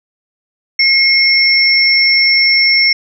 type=tone pair together; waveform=sine; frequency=2153 / 5425 Hz; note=C7 / E8; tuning=+49 / +49 cents; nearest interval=octave + major third; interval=1600 cents; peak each=-10 dBFS; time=0.79-2.93 s; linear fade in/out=5 ms; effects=none